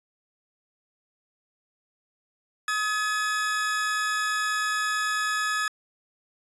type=tone pair together; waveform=40% pulse; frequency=1265 / 1703.1 Hz; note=D#6 / G#6; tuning=+28 / +43 cents; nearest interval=perfect fourth; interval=515 cents; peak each=-27 / -26 dBFS; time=2.68-5.68 s; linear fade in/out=2 ms; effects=resampled to 24000 Hz